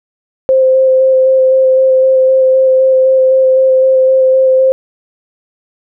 sine tone with vibrato, 523.3 Hz, C5, in tune, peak -5 dBFS, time 0.49-4.72 s, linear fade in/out 0 ms, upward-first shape square, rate 3.9 Hz, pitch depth 9 cents each way, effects none

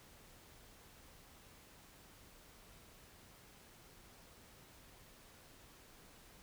silence, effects pink hiss -61 dBFS RMS until 6.42 s

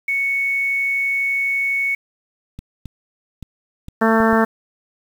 sine tone, 2217 Hz, C#7, in tune, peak -17 dBFS, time 0.08-1.95 s, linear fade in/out 5 ms
clicks, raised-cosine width 5 ms, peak -20 dBFS, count 6, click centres 2.59 / 2.857 / 3.427 / 3.884 / 4.203 / 4.33 s
harmonic tone, 223.7 Hz, A3, 29 cents sharp, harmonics 1 / 2 / 3 / 4 / 5 / 6 / 7 / 8, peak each -16 / -19 / -21 / -22 / -23 / -24 / -24 / -25 dBFS, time 4.01-4.45 s, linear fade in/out 10 ms
effects 7-bit

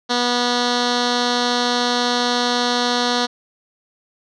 10% pulse tone with low-pass filter, 243.6 Hz, B3, 24 cents flat, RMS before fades -19 dBFS, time 0.09-3.27 s, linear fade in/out 20 ms, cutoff 4700 Hz, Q 5.9, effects none

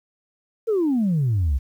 sine exponential sweep, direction down, 469.6 to 61.74 Hz, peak -16 dBFS, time 0.67-1.59 s, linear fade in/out 20 ms, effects tanh soft clip ceiling -15 dBFS + 9-bit

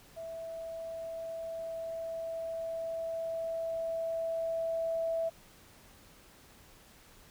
sine tone with level ramp, 658 Hz, E5, 3 cents flat, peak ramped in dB -39 to -29 dBFS, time 0.16-5.3 s, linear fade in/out 20 ms, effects pink hiss -58 dBFS RMS until 7.3 s

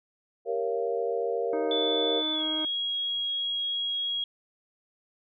sine chord, G half-diminished seventh, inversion none, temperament equal with one note detuned, 392 / 466.2 / 554.4 / 686.9 Hz, G4 / Bb4 / Db5 / F5, 0 / 0 / 0 / -29 cents, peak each -34 / -28 / -34 / -34 dBFS, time 0.45-2.23 s, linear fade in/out 50 ms
harmonic tone, 311.1 Hz, D#4, in tune, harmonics 1 / 2 / 3 / 4 / 5 / 7, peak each -33 / -39 / -43 / -45 / -47 / -50 dBFS, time 1.53-2.65 s, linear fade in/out 2 ms
sine tone with pitch glide, 3479 to 3299 Hz, A7 to G#7, -20 to -12 cents, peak -27 dBFS, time 1.71-4.24 s, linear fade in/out 2 ms, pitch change -92 cents, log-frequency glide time 2.33-2.44 s
effects none

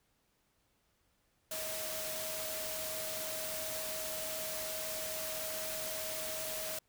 sine tone in noise, 632 Hz, D#5, 27 cents sharp, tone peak -43 dBFS, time 1.51-6.79 s, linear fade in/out 5 ms, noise white, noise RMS -40 dBFS, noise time 1.51-6.79 s, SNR -6 dB, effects pink hiss -75 dBFS RMS until 6.88 s

